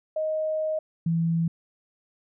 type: tone pair in turn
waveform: sine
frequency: 625 / 165.94 Hz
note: D#5 / E3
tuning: +8 / +12 cents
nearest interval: octave + major seventh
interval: 2296 cents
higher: first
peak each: -24 / -21 dBFS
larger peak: second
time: 0.16-0.79 / 1.06-1.48 s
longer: first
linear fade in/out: 5 ms
effects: none